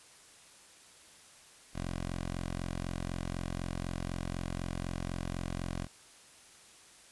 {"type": "tone", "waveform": "10% pulse", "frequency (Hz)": 44, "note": "F1", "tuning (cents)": 14, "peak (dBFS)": -27, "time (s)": [1.73, 5.88], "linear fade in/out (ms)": 50, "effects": ["white hiss -57 dBFS RMS until 7.11 s", "resampled to 24000 Hz"]}